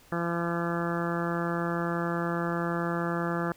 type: harmonic tone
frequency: 170.4 Hz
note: F3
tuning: 42 cents flat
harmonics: 1 / 2 / 3 / 4 / 5 / 6 / 7 / 8 / 9 / 10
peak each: -31 / -33 / -36 / -38 / -40 / -42 / -37 / -38 / -41 / -40 dBFS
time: 0.12-3.52 s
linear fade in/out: 2 ms
effects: pink hiss -57 dBFS RMS until 3.56 s